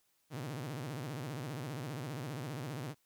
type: tone with vibrato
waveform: sawtooth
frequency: 137 Hz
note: C#3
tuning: 20 cents flat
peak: -35 dBFS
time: 0.3-2.95 s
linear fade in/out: 50 ms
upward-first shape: sine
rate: 15 Hz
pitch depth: 260 cents each way
effects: white hiss -75 dBFS RMS until 3.05 s